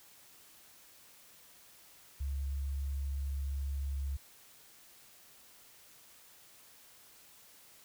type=tone; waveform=sine; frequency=69.3 Hz; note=C#2; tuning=in tune; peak=-33 dBFS; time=2.2-4.17 s; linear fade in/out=10 ms; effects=white hiss -59 dBFS RMS until 7.84 s